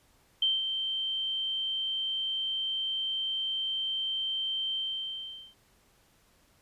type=tone with ADSR envelope; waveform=sine; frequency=3125 Hz; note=G7; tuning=6 cents flat; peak=-22 dBFS; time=0.42-5.55 s; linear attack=4 ms; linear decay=190 ms; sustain=-7 dB; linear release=800 ms; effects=pink hiss -65 dBFS RMS until 6.61 s + resampled to 32000 Hz